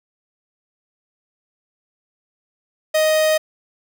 45% pulse tone, 624 Hz, D#5, 5 cents sharp, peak -14 dBFS, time 2.94-3.38 s, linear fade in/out 10 ms, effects none

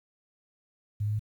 sine tone with pitch steps, 103.83 / 105.4 / 107 Hz, G#2 / G#2 / A2, 0 / +26 / -48 cents, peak -26 dBFS, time 1-1.195 s, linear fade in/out 10 ms, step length 65 ms, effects 10-bit

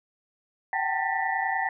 sine tone cluster, 760 / 790 / 893 / 1789 / 1951 Hz, F#5 / G5 / A5 / A6 / B6, +46 / +13 / +25 / +28 / -22 cents, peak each -31 dBFS, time 0.73-1.69 s, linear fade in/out 2 ms, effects none

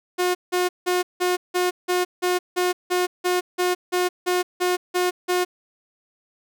sawtooth tone bursts, 360 Hz, F#4, 47 cents flat, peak -15 dBFS, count 16, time 0.18-5.45 s, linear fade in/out 20 ms, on 170 ms, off 170 ms, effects none

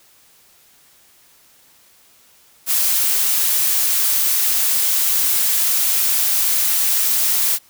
blue noise, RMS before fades -17 dBFS, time 2.66-7.59 s, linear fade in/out 50 ms, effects white hiss -52 dBFS RMS until 7.69 s

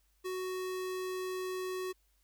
square tone, 370.8 Hz, F#4, 4 cents sharp, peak -36 dBFS, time 0.24-1.93 s, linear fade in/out 20 ms, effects added 50 Hz sine -70 dBFS peak until 2.23 s + white hiss -75 dBFS RMS until 2.23 s

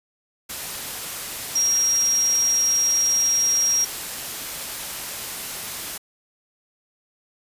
sine tone in noise, 5630 Hz, F8, 13 cents sharp, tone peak -17 dBFS, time 1.55-3.85 s, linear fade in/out 10 ms, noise white, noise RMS -31 dBFS, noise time 0.49-5.98 s, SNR +11 dB, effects resampled to 32000 Hz

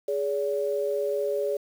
sine tone pair together, 415.3 / 570.7 Hz, G#4 / D5, 0 / -50 cents, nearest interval tritone, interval 550 cents, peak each -27 dBFS, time 0.08-1.57 s, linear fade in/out 5 ms, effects 8-bit

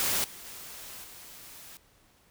white noise with level steps, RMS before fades -28 / -46 / -44 / -48 dBFS, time 0-1.77 s, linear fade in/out 0 ms, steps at 0.24 / 0.45 / 1.04 s, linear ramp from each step 2 ms, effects pink hiss -63 dBFS RMS until 2.3 s

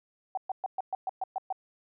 sine tone bursts, 760 Hz, F#5, 46 cents sharp, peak -28 dBFS, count 9, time 0.35-1.526 s, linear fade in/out 2 ms, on 24 ms, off 120 ms, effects none

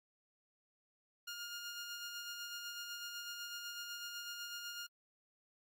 15% pulse tone with tremolo, 1416 Hz, F6, 23 cents sharp, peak -36 dBFS, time 1.27-4.87 s, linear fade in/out 10 ms, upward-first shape sine, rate 8 Hz, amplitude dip 35%, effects AAC 64 kbps

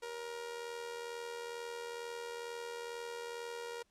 sawtooth tone with amplitude modulation, 472 Hz, A#4, 22 cents sharp, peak -35 dBFS, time 0.02-3.83 s, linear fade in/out 10 ms, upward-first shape sine, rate 82.2 Hz, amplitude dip 55%, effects pink hiss -75 dBFS RMS until 3.9 s + low-pass 10000 Hz 12 dB/octave

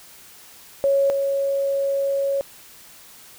sine tone pair in turn, 553 / 553 Hz, C#5 / C#5, -4 / -4 cents, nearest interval unison, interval 0 cents, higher neither, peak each -15 / -19 dBFS, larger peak first, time 0.84-1.1 / 1.1-2.41 s, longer second, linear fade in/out 0 ms, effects white hiss -46 dBFS RMS until 3.38 s

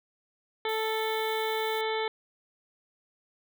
harmonic tone, 440 Hz, A4, in tune, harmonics 1 / 2 / 3 / 4 / 5 / 7 / 8 / 9, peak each -30 / -33 / -40 / -40 / -37 / -43 / -40 / -44 dBFS, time 0.65-2.08 s, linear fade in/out 2 ms
violet noise, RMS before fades -45 dBFS, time 0.69-1.81 s, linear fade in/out 0 ms
effects none

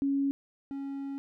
sine / triangle tone pair in turn, 277.2 / 276.1 Hz, C#4 / C#4, 0 / -7 cents, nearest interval unison, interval 7 cents, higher first, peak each -25 / -32 dBFS, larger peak first, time 0.02-0.31 / 0.71-1.18 s, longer second, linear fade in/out 0 ms, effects none

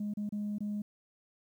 sine tone with dropouts, 207.7 Hz, G#3, in tune, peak -31 dBFS, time 0-0.82 s, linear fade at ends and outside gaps 5 ms, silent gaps 0.138-0.171 / 0.292-0.323 / 0.584-0.605 s, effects tanh soft clip ceiling -30 dBFS + 11-bit

